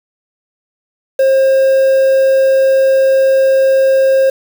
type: tone with quantisation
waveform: triangle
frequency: 534 Hz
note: C5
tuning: 35 cents sharp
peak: -5 dBFS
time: 1.19-4.3 s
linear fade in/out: 5 ms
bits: 5
effects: none